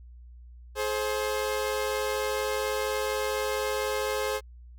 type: tone pair together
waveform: sawtooth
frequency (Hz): 423.8 / 528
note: G#4 / C5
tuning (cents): +35 / +16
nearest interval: major third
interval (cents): 381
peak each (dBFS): -26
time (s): 0.75-4.41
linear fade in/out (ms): 50
effects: added 60 Hz sine -45 dBFS peak until 4.78 s